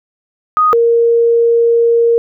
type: tone pair in turn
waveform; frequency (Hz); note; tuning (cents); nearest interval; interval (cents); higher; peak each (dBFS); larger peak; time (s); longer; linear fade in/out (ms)
sine; 1244.5 / 466.2; D#6 / A#4; 0 / 0; octave + perfect fourth; 1700; first; -7; neither; 0.57-0.73 / 0.73-2.18; second; 0
effects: none